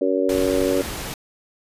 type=harmonic tone; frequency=94 Hz; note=F#2; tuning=28 cents sharp; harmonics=3 / 4 / 5 / 6; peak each=-23 / -23 / -23 / -23 dBFS; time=0.01-0.82 s; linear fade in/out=5 ms
type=noise; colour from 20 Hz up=pink; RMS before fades=-30 dBFS; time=0.29-1.14 s; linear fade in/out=2 ms
effects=resampled to 32000 Hz